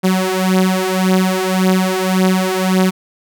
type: beating tone pair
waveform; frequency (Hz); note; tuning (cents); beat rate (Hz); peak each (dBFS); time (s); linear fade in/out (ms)
sawtooth; 185.8 / 187.6; F#3 / F#3; +7 / +24; 1.8; -12 / -11; 0.03-2.91; 20
effects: none